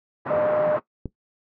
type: band-pass noise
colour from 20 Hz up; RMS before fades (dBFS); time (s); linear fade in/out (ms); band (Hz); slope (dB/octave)
white; -29; 0.25-0.8; 20; 120 to 1300; 24
type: tone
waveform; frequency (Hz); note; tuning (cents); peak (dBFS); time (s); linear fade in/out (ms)
sine; 607; D#5; -43; -19; 0.3-0.77; 10
type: click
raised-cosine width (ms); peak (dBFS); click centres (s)
3; -17; 1.057
effects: noise-tail reverb RT60 0.1 s tail -17 dB re dry